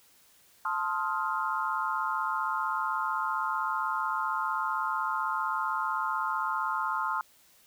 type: chord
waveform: sine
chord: F dominant seventh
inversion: first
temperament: equal with one note detuned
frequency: 880 / 1046.5 / 1261.2 / 1396.9 Hz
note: A5 / C6 / Eb6 / F6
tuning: 0 / 0 / +23 / 0 cents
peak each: -34 / -32 / -33 / -34 dBFS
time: 0.65-7.21 s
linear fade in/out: 2 ms
effects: white hiss -61 dBFS RMS until 7.66 s